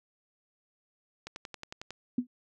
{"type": "click train", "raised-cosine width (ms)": 0.2, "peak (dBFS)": -23, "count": 8, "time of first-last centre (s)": [1.27, 1.906], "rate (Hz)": 11}
{"type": "tone with exponential decay", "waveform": "sine", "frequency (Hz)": 246.9, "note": "B3", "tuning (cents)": 0, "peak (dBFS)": -21, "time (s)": [2.18, 2.27], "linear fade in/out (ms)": 5, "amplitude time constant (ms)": 18}
{"effects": []}